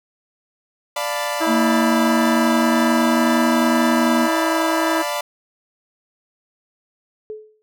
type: chord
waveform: sawtooth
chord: B half-diminished seventh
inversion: first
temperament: equal with one note detuned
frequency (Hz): 587.3 / 698.5 / 880 / 993.5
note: D5 / F5 / A5 / B5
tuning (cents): 0 / 0 / 0 / +10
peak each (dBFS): -21 / -25 / -26 / -23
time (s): 0.96-5.21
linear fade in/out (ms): 5
type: harmonic tone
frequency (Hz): 323.7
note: E4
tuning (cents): -31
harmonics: 1 / 2 / 3 / 4 / 5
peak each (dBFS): -21 / -24 / -26 / -27 / -28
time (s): 1.4-5.03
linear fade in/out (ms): 20
type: tone with pitch glide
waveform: sine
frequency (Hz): 230 to 239.2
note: A#3 to A#3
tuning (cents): -23 to +45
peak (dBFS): -17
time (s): 1.46-4.29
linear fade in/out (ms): 50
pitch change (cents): +68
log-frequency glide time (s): 1.67-3.48
type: tone with exponential decay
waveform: sine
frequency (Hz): 430.3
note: A4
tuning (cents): -39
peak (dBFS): -25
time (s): 7.3-7.62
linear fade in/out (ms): 0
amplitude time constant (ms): 69
effects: none